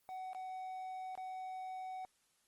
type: tone with dropouts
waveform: triangle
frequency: 749 Hz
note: F#5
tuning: 21 cents sharp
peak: -40 dBFS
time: 0.09-2.05 s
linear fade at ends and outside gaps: 0 ms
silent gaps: 0.332-0.348 / 1.153-1.176 s
effects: white hiss -75 dBFS RMS until 2.47 s + Opus 24 kbps